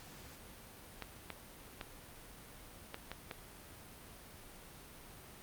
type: clicks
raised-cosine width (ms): 0.3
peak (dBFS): -25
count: 6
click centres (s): 1.023 / 1.303 / 1.812 / 2.944 / 3.116 / 3.312
effects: pink hiss -54 dBFS RMS until 5.42 s + Opus 48 kbps